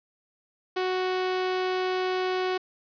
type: tone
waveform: sawtooth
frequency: 370 Hz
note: F#4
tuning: in tune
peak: -21 dBFS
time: 0.76-2.58 s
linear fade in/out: 10 ms
effects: resampled to 11025 Hz + 8-bit